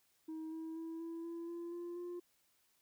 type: tone with pitch steps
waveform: sine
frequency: 317.7 / 322.3 / 327 / 331.8 / 336.6 / 341.5 / 346.5 / 351.5 Hz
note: D#4 / E4 / E4 / E4 / E4 / F4 / F4 / F4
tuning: +36 / -39 / -14 / +11 / +36 / -39 / -14 / +11 cents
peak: -39 dBFS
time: 0.28-2.2 s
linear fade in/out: 10 ms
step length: 240 ms
effects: tanh soft clip ceiling -41 dBFS + white hiss -75 dBFS RMS until 2.81 s